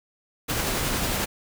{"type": "noise with tremolo", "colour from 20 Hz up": "pink", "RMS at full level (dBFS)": -25, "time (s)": [0.48, 1.26], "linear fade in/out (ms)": 20, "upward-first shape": "triangle", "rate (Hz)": 11, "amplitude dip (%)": 25, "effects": []}